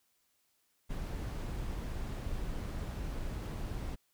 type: noise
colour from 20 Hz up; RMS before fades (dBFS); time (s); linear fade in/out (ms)
brown; -38; 0.89-3.96; 20
effects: white hiss -75 dBFS RMS until 4.13 s